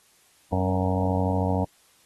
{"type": "harmonic tone with a mistuned harmonic", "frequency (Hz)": 93.5, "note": "F#2", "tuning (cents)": 19, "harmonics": [1, 2, 3, 5, 6, 7, 8, 9, 10], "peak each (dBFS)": [-25, -28, -30, -32, -33, -33, -34, -35, -35], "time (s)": [0.52, 1.65], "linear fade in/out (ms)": 10, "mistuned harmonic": 3, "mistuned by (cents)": -19, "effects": ["white hiss -60 dBFS RMS until 2.05 s", "AAC 32 kbps"]}